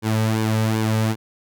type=tone with flanger; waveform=sawtooth; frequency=110 Hz; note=A2; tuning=in tune; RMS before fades=-20 dBFS; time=0.02-1.16 s; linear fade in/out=50 ms; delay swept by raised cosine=1.5 to 2.9 ms; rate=2.6 Hz; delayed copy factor=-0.65; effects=none